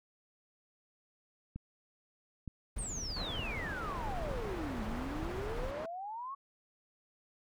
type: click train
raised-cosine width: 5 ms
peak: -29 dBFS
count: 5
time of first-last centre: 1.56-5.23 s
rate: 1.09 Hz
type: noise with tremolo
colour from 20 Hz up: brown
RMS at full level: -40 dBFS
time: 2.76-5.71 s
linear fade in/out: 5 ms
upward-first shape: triangle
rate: 15 Hz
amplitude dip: 30%
type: exponential two-way sweep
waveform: sine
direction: down then up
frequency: 8970 to 210 to 1127 Hz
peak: -39 dBFS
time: 2.78-6.35 s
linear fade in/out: 10 ms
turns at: 4.84 s
type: low-pass noise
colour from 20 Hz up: white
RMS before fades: -44 dBFS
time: 3.16-5.86 s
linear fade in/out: 5 ms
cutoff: 1100 Hz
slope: 12 dB/octave
effects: none